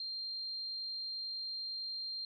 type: tone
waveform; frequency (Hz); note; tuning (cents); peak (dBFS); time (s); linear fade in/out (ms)
sine; 4183; C8; -1; -38; 0-2.25; 2
effects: none